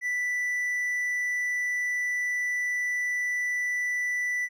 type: tone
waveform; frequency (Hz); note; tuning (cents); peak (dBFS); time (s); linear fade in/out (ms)
triangle; 1975.5; B6; 0; -24; 0.01-4.49; 50
effects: none